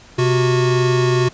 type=tone pair together; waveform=square; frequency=128.8 / 364.3 Hz; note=C3 / F#4; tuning=-27 / -27 cents; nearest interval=octave + tritone; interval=1800 cents; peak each=-17 dBFS; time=0.18-1.29 s; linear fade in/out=10 ms; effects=pink hiss -44 dBFS RMS until 1.33 s + resampled to 16000 Hz